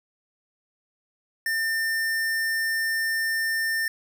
square tone, 1800 Hz, A6, 39 cents sharp, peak -24 dBFS, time 1.46-3.88 s, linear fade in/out 2 ms, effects none

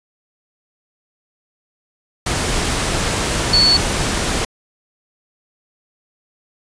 sine tone in noise, 4435 Hz, C#8, in tune, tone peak -10 dBFS, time 3.53-3.77 s, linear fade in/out 5 ms, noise pink, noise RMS -19 dBFS, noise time 2.26-4.45 s, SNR +6 dB, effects resampled to 22050 Hz

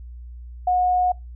sine tone, 726 Hz, F#5, 33 cents flat, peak -16 dBFS, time 0.67-1.12 s, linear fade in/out 5 ms, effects noise-tail reverb RT60 0.2 s tail -24 dB re dry + added 60 Hz sine -35 dBFS peak until 1.35 s

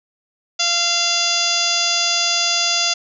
harmonic tone, 690 Hz, F5, 21 cents flat, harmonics 1 / 2 / 3 / 4 / 5 / 6 / 7 / 8 / 9 / 10, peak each -28 / -28 / -30 / -24 / -23 / -29 / -20 / -29 / -24 / -28 dBFS, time 0.59-2.94 s, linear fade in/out 10 ms, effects none

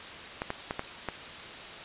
clicks, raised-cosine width 0.5 ms, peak -16 dBFS, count 5, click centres 0.419 / 0.504 / 0.709 / 0.794 / 1.087 s, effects white hiss -42 dBFS RMS until 1.84 s + resampled to 8000 Hz

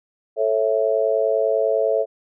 sine chord, A major, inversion none, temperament just, 440 / 550 / 660 Hz, A4 / C#5 / E5, 0 / -14 / +2 cents, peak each -21 dBFS, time 0.36-2.06 s, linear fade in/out 50 ms, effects none

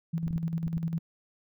sine tone with tremolo, 164.81 Hz, E3, in tune, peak -26 dBFS, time 0.13-0.99 s, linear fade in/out 10 ms, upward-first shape square, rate 10 Hz, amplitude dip 55%
clicks, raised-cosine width 5 ms, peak -26 dBFS, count 5, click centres 0.268 / 0.308 / 0.361 / 0.668 / 0.77 s
effects none

